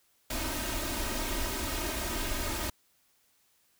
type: noise with comb filter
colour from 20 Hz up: pink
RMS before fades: -33 dBFS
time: 0.3-2.7 s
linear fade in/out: 5 ms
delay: 3.2 ms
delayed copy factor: +0.85
effects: white hiss -69 dBFS RMS until 3.79 s